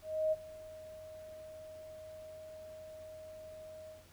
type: tone with ADSR envelope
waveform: sine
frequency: 626 Hz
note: D#5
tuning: 10 cents sharp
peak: -27 dBFS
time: 0.02-4.06 s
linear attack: 300 ms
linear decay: 33 ms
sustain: -20 dB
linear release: 160 ms
effects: added 88 Hz sine -62 dBFS peak until 4.12 s + pink hiss -62 dBFS RMS until 4.12 s